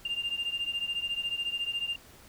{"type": "beating tone pair", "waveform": "sine", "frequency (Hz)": [2794, 2808], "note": ["F7", "F7"], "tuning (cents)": [0, 9], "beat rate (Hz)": 14, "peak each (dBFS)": [-31, -33], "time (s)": [0.05, 1.96], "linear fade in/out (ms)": 5, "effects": ["tanh soft clip ceiling -25 dBFS", "pink hiss -54 dBFS RMS until 2.28 s"]}